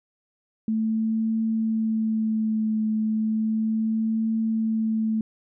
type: tone with vibrato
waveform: sine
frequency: 220 Hz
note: A3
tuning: in tune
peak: -21 dBFS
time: 0.68-5.21 s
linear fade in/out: 2 ms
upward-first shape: triangle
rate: 0.34 Hz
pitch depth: 24 cents each way
effects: none